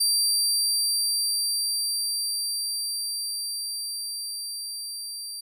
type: tone with level ramp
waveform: 25% pulse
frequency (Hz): 4699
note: D8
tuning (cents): 0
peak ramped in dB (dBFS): -15 to -29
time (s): 0-5.41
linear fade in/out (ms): 10
effects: none